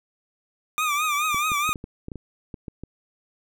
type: tone with vibrato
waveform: 25% pulse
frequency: 1204 Hz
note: D6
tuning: 43 cents sharp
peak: -18 dBFS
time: 0.78-1.73 s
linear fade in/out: 0 ms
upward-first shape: triangle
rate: 4.7 Hz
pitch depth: 99 cents each way
type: clicks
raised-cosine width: 3 ms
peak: -22 dBFS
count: 11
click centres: 1.345 / 1.518 / 1.692 / 1.758 / 1.841 / 2.084 / 2.118 / 2.157 / 2.542 / 2.682 / 2.836 s
effects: none